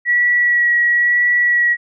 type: tone with vibrato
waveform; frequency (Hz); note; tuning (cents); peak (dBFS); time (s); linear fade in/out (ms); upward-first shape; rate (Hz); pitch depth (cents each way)
sine; 1929; B6; -41; -11; 0.05-1.77; 50; sine; 1; 13
effects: none